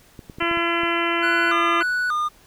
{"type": "clicks", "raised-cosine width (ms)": 3, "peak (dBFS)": -24, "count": 7, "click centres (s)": [0.192, 0.298, 0.385, 0.425, 0.513, 0.573, 0.834]}
{"type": "harmonic tone", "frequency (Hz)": 339.2, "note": "E4", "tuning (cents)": 50, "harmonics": [1, 2, 3, 4, 5, 6, 7, 8, 9], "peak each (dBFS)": [-25, -30, -28, -26, -30, -28, -30, -30, -31], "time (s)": [0.4, 1.83], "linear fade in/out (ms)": 10}
{"type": "tone with vibrato", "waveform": "triangle", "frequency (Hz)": 1340, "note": "E6", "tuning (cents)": 28, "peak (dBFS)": -18, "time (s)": [1.22, 2.29], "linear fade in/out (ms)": 20, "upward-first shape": "square", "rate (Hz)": 1.7, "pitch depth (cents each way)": 170}
{"effects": ["pink hiss -53 dBFS RMS until 2.46 s"]}